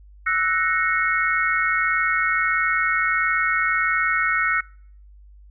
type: chord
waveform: sine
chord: F# dominant seventh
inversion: third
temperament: equal with one note detuned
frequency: 1318.5 / 1480 / 1864.7 / 2187 Hz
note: E6 / F#6 / A#6 / C#7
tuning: 0 / 0 / 0 / -24 cents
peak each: -24 dBFS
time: 0.26-4.61 s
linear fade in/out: 10 ms
effects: noise-tail reverb RT60 0.6 s tail -26 dB re dry + added 50 Hz sine -44 dBFS peak until 5.5 s